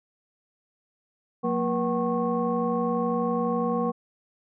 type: tone cluster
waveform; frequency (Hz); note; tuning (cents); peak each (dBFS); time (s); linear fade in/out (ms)
sine; 181.5 / 233.5 / 482.3 / 755 / 1092; F#3 / A#3 / B4 / F#5 / C#6; -33 / +3 / -41 / +35 / -26; -31 / -27 / -27 / -32 / -31; 1.43-3.92; 20
effects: tanh soft clip ceiling -12 dBFS